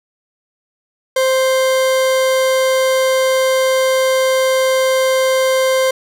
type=tone; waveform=40% pulse; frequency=523.3 Hz; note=C5; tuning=in tune; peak=-11 dBFS; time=1.16-5.91 s; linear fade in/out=5 ms; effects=resampled to 32000 Hz + 7-bit